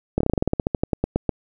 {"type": "slowing click train", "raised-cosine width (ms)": 2, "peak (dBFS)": -6, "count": 18, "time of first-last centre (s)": [0.18, 1.293], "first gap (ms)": 25, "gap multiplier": 1.11, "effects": []}